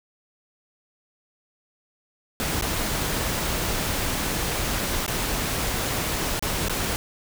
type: noise with dropouts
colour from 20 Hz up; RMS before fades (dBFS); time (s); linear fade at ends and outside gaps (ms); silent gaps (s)
pink; -26; 2.4-6.96; 0; 2.611-2.623 / 5.063-5.079 / 6.394-6.425 / 6.684-6.696
effects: none